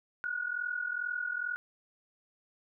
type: tone pair together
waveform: sine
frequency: 1443.7 / 1486 Hz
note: F#6 / F#6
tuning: -43 / +7 cents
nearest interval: unison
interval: 50 cents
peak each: -34 / -36 dBFS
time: 0.24-1.56 s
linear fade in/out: 0 ms
effects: none